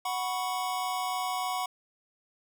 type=chord; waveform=square; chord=F# suspended fourth; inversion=none; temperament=just; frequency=740 / 986.7 / 1110 Hz; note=F#5 / B5 / C#6; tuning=0 / -2 / +2 cents; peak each=-33 / -36 / -36 dBFS; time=0.05-1.66 s; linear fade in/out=5 ms; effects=none